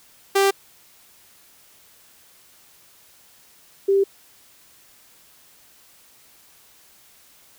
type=tone pair in turn; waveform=sawtooth / sine; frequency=393.2 / 393.2 Hz; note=G4 / G4; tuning=+5 / +5 cents; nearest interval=unison; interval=0 cents; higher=neither; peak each=-11 / -14 dBFS; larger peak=first; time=0.35-0.51 / 3.88-4.04 s; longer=neither; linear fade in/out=10 ms; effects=white hiss -53 dBFS RMS until 7.58 s